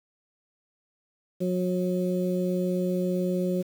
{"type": "harmonic tone", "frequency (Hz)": 181.5, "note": "F#3", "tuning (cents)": -33, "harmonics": [1, 2, 3], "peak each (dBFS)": [-26, -29, -31], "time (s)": [1.4, 3.63], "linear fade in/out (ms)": 20, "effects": ["8-bit"]}